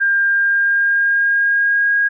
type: tone with pitch glide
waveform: sine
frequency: 1600 to 1635.5 Hz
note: G6 to G#6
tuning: +35 to -27 cents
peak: -12 dBFS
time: 0-2.09 s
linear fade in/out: 20 ms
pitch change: +38 cents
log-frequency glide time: 0.28-1.94 s
effects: none